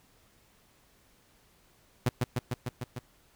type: tone with echo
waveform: sawtooth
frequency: 123.47 Hz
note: B2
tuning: in tune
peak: -19 dBFS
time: 2.06-2.09 s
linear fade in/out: 5 ms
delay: 150 ms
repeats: 6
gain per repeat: -2 dB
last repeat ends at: 2.99 s
effects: pink hiss -64 dBFS RMS until 3.35 s